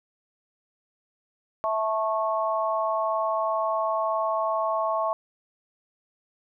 sine tone cluster, 655 / 878 / 1097 Hz, E5 / A5 / C#6, -11 / -4 / -18 cents, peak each -26 / -30 / -27 dBFS, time 1.64-5.13 s, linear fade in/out 0 ms, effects none

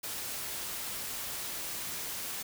white noise, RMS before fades -38 dBFS, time 0.03-2.43 s, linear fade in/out 10 ms, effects none

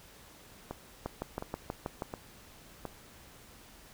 two click trains, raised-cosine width 1 ms, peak -23 / -20 dBFS, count 4 / 7, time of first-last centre 0.71-2.853 / 1.06-2.022 s, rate 1.4 / 6.24 Hz, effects pink hiss -55 dBFS RMS until 3.93 s

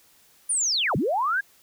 sine linear two-way sweep, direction down then up, 9720 to 106.2 to 1666 Hz, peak -21 dBFS, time 0.49-1.41 s, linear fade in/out 10 ms, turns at 0.96 s, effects white hiss -58 dBFS RMS until 1.62 s

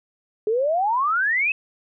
sine exponential sweep, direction up, 415.3 to 2637 Hz, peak -18 dBFS, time 0.47-1.52 s, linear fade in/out 2 ms, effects none

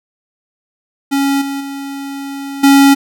square tone with level steps, 277.2 Hz, C#4, in tune, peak -12 / -19 / -23 / -5 dBFS, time 1.11-2.95 s, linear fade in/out 20 ms, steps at 1.41 / 1.6 / 2.63 s, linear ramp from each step 10 ms, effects none

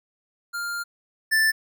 square tone pair in turn, 1400 / 1763.9 Hz, F6 / A6, +4 / +4 cents, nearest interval major third, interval 400 cents, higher second, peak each -28 / -18 dBFS, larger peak second, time 0.53-0.84 / 1.31-1.52 s, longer first, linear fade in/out 20 ms, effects none

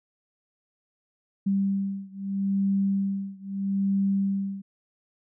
sine beating tone pair, 196 / 196.78 Hz, G3 / G3, 0 / +7 cents, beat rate 0.78 Hz, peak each -26 / -27 dBFS, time 1.46-4.62 s, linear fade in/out 10 ms, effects none

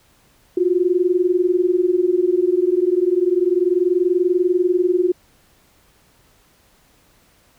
sine tone pair together, 349.2 / 369.5 Hz, F4 / F#4, 0 / -2 cents, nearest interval minor second, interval 98 cents, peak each -17 dBFS, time 0.57-5.12 s, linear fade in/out 5 ms, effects pink hiss -56 dBFS RMS until 7.58 s

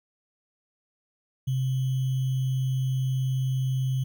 sine tone with sample-and-hold, 130.81 Hz, C3, in tune, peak -23 dBFS, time 1.47-4.04 s, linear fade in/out 10 ms, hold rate 3150 Hz, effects none

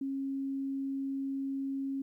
sine tone, 272 Hz, C#4, 33 cents flat, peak -32 dBFS, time 0.01-2.02 s, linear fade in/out 5 ms, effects 12-bit

